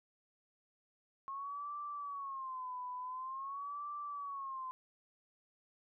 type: tone with vibrato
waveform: sine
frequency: 1080 Hz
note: C#6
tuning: 45 cents flat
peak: -40 dBFS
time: 1.28-4.71 s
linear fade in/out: 0 ms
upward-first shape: sine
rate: 0.47 Hz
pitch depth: 140 cents each way
effects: none

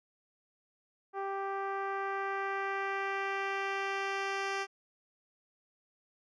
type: tone with low-pass filter sweep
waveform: 10% pulse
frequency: 392 Hz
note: G4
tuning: in tune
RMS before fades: -35 dBFS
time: 1.13-4.67 s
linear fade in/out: 50 ms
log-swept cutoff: 940 to 4800 Hz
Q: 1.1
effects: none

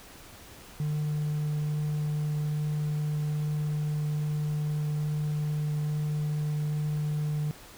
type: tone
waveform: triangle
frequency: 150.2 Hz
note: D3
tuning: 39 cents sharp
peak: -24 dBFS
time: 0.8-7.51 s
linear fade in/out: 0 ms
effects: tanh soft clip ceiling -20 dBFS + pink hiss -49 dBFS RMS until 7.77 s

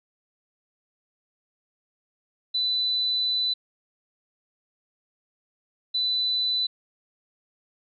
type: tone pair in turn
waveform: sine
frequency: 3993 / 3993 Hz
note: B7 / B7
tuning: +18 / +18 cents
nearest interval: unison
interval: 0 cents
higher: neither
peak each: -22 dBFS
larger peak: neither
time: 2.54-3.54 / 5.94-6.67 s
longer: first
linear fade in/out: 10 ms
effects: none

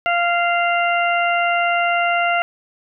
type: harmonic tone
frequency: 694 Hz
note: F5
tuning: 11 cents flat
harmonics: 1 / 2 / 3 / 4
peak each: -18 / -21 / -23 / -24 dBFS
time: 0.06-2.42 s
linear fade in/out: 0 ms
effects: none

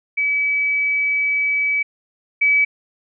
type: tone pair in turn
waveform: sine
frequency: 2288 / 2288 Hz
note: D7 / D7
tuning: -46 / -46 cents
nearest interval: unison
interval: 0 cents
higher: neither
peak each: -16 / -12 dBFS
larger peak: second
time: 0.17-1.83 / 2.41-2.65 s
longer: first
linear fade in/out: 10 ms
effects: none

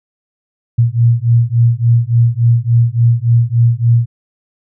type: beating tone pair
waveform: sine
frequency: 116 / 119.5 Hz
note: A#2 / A#2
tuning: -8 / +43 cents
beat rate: 3.5 Hz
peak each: -11 dBFS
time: 0.78-4.06 s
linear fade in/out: 10 ms
effects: none

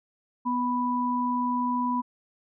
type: tone pair together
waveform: sine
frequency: 246.9 / 987.8 Hz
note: B3 / B5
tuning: 0 / 0 cents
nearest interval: 2 octaves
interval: 2400 cents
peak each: -27 / -26 dBFS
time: 0.45-2.02 s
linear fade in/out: 20 ms
effects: none

